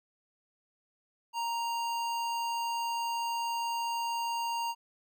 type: tone with notch filter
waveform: square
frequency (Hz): 932.3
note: A#5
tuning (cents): 0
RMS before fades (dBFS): -33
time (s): 1.33-4.75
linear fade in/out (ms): 50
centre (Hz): 11000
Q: 1.4
effects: none

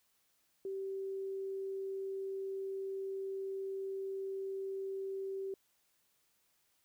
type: tone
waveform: sine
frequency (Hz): 387.3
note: G4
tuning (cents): -21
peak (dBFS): -37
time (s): 0.65-5.54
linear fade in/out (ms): 2
effects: white hiss -75 dBFS RMS until 6.84 s

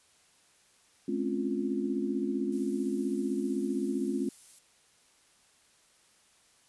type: chord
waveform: sine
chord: Db major seventh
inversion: second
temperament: equal with one note detuned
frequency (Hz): 212.9 / 261.6 / 277.2 / 349.2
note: Ab3 / C4 / Db4 / F4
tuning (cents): +43 / 0 / 0 / 0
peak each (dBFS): -34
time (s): 1.08-4.29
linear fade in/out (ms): 5
type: noise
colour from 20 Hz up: violet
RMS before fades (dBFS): -49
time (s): 2.52-4.59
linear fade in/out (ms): 5
effects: white hiss -64 dBFS RMS until 6.68 s + resampled to 24000 Hz

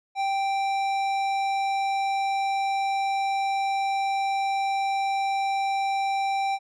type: tone with tanh clipping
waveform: sine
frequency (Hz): 784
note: G5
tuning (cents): 0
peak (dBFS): -25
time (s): 0.15-6.59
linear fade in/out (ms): 50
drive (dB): 14
effects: none

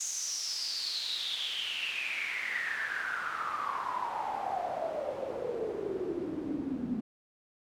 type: noise with band-pass filter sweep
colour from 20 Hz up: pink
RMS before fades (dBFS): -35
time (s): 0-7.01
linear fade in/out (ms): 10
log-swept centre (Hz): 6700 to 230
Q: 9.1
effects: none

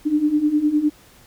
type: beating tone pair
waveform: sine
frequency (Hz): 293.7 / 303.5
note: D4 / D#4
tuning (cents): 0 / -43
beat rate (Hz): 9.8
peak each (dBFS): -21 / -17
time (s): 0.05-0.9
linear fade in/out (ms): 20
effects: pink hiss -50 dBFS RMS until 1.26 s

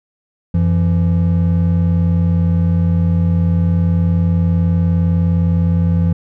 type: tone pair together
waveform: triangle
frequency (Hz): 89.8 / 169.52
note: F2 / E3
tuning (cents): +49 / +49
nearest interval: major seventh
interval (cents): 1100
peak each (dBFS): -12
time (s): 0.54-6.13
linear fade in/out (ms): 5
effects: none

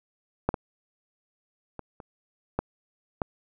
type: clicks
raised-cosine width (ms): 1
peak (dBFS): -8 / -15 / -22 / -28 / -11 / -12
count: 6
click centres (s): 0.49 / 0.542 / 1.793 / 2.002 / 2.59 / 3.218
effects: none

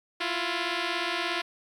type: beating tone pair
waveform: 5% pulse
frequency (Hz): 335.6 / 352.6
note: E4 / F4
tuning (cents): +31 / +17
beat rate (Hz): 17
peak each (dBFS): -19 / -18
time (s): 0.2-1.42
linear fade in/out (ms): 10
effects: low-pass 5000 Hz 12 dB/octave + 9-bit

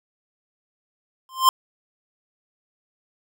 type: tone with exponential growth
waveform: square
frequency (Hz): 1046.5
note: C6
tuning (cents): 0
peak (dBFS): -9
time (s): 1.29-1.49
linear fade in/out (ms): 1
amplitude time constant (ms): 42
effects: none

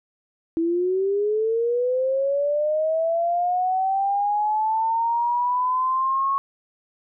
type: linear sweep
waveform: sine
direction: up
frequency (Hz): 325 to 1102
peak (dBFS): -19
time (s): 0.57-6.38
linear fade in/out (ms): 0
effects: none

